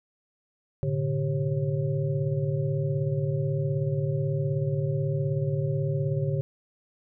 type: tone cluster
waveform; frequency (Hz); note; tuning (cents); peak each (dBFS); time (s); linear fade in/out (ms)
sine; 109.7 / 127.1 / 145.8 / 391.1 / 543; A2 / C3 / D3 / G4 / C#5; -5 / -50 / -12 / -4 / -36; -32 / -34 / -26 / -34 / -34; 0.83-6.41; 0
effects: none